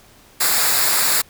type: noise with comb filter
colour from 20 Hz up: white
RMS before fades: -17 dBFS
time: 0.4-1.22 s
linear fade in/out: 10 ms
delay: 0.33 ms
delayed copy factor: -0.6
effects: pink hiss -49 dBFS RMS until 1.29 s